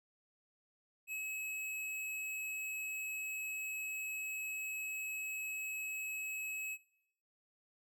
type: tone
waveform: square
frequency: 2571 Hz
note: E7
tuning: 44 cents flat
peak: -40 dBFS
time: 1.07-6.78 s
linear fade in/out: 50 ms
effects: noise-tail reverb RT60 0.8 s tail -20 dB re dry